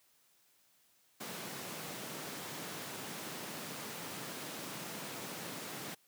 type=high-pass noise; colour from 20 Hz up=pink; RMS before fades=-44 dBFS; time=1.2-5.95 s; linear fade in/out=10 ms; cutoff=140 Hz; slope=24 dB/octave; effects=white hiss -70 dBFS RMS until 6.07 s + high-pass 80 Hz 12 dB/octave